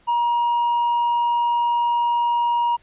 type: tone with hard clipping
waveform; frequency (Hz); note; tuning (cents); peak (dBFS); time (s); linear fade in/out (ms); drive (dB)
triangle; 950; A#5; +33; -16; 0.07-2.77; 20; 1
effects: pink hiss -57 dBFS RMS until 2.82 s + resampled to 8000 Hz